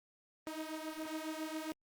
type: beating tone pair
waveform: sawtooth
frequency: 311.1 / 318.4 Hz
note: D#4 / D#4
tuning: 0 / +40 cents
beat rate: 7.3 Hz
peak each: -38 / -39 dBFS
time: 0.47-1.72 s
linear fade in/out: 0 ms
effects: Opus 24 kbps